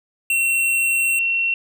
square / sine tone pair in turn, 2722 / 2722 Hz, F7 / F7, -45 / -45 cents, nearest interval unison, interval 0 cents, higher neither, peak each -17 dBFS, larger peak neither, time 0.3-1.19 / 1.19-1.54 s, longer first, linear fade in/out 2 ms, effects none

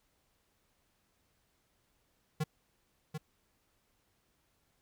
square tone with echo, 154.4 Hz, D#3, 13 cents flat, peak -30 dBFS, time 2.4-2.44 s, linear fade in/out 10 ms, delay 740 ms, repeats 1, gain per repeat -7 dB, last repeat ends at 3.18 s, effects pink hiss -75 dBFS RMS until 4.81 s

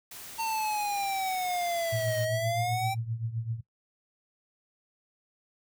white noise, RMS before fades -44 dBFS, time 0.11-2.25 s, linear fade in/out 5 ms
square exponential two-way sweep, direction down then up, 911 to 622.3 to 783 Hz, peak -29 dBFS, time 0.38-2.95 s, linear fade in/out 20 ms, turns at 2.21 s
sine tone with tremolo, 114.2 Hz, A#2, 35 cents flat, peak -27 dBFS, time 1.92-3.61 s, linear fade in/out 10 ms, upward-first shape triangle, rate 7.7 Hz, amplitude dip 85%
effects noise-tail reverb RT60 0.1 s tail -18 dB re dry

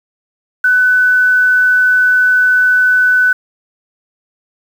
sine tone with quantisation, 1499 Hz, F#6, 22 cents sharp, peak -7 dBFS, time 0.64-3.33 s, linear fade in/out 5 ms, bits 6, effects none

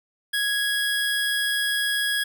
25% pulse tone, 1661.2 Hz, G#6, in tune, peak -18 dBFS, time 0.33-2.24 s, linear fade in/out 10 ms, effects none

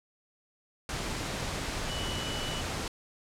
sine tone in noise, 2960 Hz, F#7, in tune, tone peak -38 dBFS, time 1.89-2.61 s, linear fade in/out 2 ms, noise pink, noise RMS -34 dBFS, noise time 0.89-2.88 s, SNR -7 dB, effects low-pass 8000 Hz 12 dB/octave

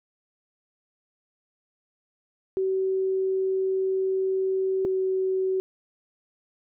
sine tone pair in turn, 380.5 / 377.7 Hz, F#4 / F#4, +48 / +36 cents, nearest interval unison, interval 12 cents, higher first, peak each -22 dBFS, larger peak neither, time 2.57-4.85 / 4.85-5.6 s, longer first, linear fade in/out 0 ms, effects none

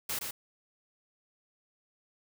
white noise with echo, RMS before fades -34 dBFS, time 0.09-0.19 s, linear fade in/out 5 ms, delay 120 ms, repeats 1, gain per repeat -4 dB, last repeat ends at 0.31 s, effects none

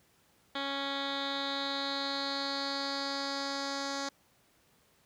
10% pulse tone with low-pass filter sweep, 277.2 Hz, C#4, in tune, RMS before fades -35 dBFS, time 0.55-4.09 s, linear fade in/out 5 ms, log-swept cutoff 3300 to 5600 Hz, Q 5.4, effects pink hiss -67 dBFS RMS until 5.05 s + high-pass 80 Hz 12 dB/octave

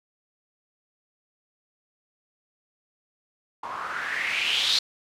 blue noise with low-pass filter sweep, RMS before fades -27 dBFS, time 3.63-4.79 s, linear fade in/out 5 ms, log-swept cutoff 950 to 4200 Hz, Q 4.8, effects none

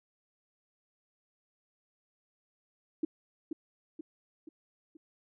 sine tone with echo, 315.8 Hz, D#4, 26 cents sharp, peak -26 dBFS, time 3.03-3.05 s, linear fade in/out 5 ms, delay 480 ms, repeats 4, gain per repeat -6 dB, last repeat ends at 4.97 s, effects none

